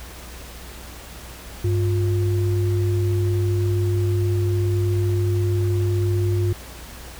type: tone pair together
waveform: sine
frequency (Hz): 99.2 / 353.5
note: G2 / F4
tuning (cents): +21 / +21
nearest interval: octave + minor seventh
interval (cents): 2200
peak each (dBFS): -18 / -25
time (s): 1.64-6.53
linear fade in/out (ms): 5
effects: added 60 Hz sine -40 dBFS peak until 7.19 s + pink hiss -40 dBFS RMS until 7.19 s